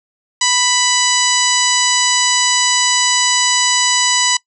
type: harmonic tone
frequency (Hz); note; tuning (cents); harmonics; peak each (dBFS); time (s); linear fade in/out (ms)
990; B5; +4; 1 / 2 / 3 / 4 / 5 / 6 / 7 / 8; -20 / -20 / -20 / -20 / -20 / -20 / -20 / -20; 0.41-4.37; 5
effects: noise-tail reverb RT60 0.1 s tail -22 dB re dry